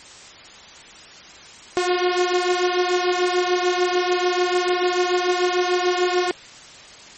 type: beating tone pair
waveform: sawtooth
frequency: 357 / 363.8 Hz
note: F4 / F#4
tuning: +38 / -29 cents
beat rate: 6.8 Hz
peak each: -16 / -18 dBFS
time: 1.77-6.31 s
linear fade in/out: 0 ms
effects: white hiss -42 dBFS RMS until 7.17 s + MP3 32 kbps